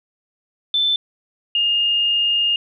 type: tone pair in turn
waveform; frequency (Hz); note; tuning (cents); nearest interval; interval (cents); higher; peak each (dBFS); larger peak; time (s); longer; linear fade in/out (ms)
sine; 3530 / 2832; A7 / F7; +5 / +23; major third; 382; first; -15; neither; 0.74-0.96 / 1.55-2.56; second; 2
effects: none